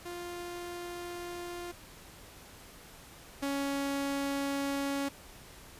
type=tone pair in turn; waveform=sawtooth; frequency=350 / 278.6 Hz; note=F4 / C#4; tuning=+4 / +9 cents; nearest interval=major third; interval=395 cents; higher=first; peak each=-35 / -27 dBFS; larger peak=second; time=0.05-1.72 / 3.42-5.09 s; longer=neither; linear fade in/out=10 ms; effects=pink hiss -52 dBFS RMS until 5.79 s + resampled to 32000 Hz